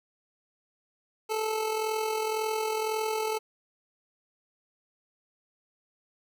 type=tone with amplitude modulation; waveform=25% pulse; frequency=436.8 Hz; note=A4; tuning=13 cents flat; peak=-22 dBFS; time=1.29-3.39 s; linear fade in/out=20 ms; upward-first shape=sine; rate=41.9 Hz; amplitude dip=45%; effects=none